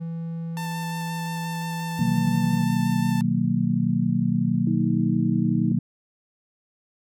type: tone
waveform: triangle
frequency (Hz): 165.7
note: E3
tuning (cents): +9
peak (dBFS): -26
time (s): 0-2.64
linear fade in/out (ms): 20
type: tone with vibrato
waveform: sawtooth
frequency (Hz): 889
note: A5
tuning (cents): +18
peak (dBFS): -28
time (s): 0.57-3.21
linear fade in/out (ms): 0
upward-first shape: square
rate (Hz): 5.7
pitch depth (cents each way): 9
type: chord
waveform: sine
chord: B major seventh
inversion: none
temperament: just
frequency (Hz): 123.47 / 154.34 / 185.21 / 231.5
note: B2 / D#3 / F#3 / A#3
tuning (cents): 0 / -14 / +2 / -12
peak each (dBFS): -27 / -26 / -24 / -24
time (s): 1.99-5.79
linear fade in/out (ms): 5
type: tone with pitch glide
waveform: sine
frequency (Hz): 314.9 to 312.2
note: D#4 to D#4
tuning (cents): +21 to +6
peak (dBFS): -28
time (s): 4.67-5.72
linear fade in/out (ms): 2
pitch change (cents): -15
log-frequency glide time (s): 5.43-5.48
effects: none